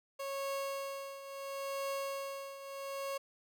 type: tone with tremolo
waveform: 30% pulse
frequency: 550 Hz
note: C#5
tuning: 14 cents flat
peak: -32 dBFS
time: 0.19-3.18 s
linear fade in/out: 10 ms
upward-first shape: triangle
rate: 0.73 Hz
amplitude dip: 75%
effects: none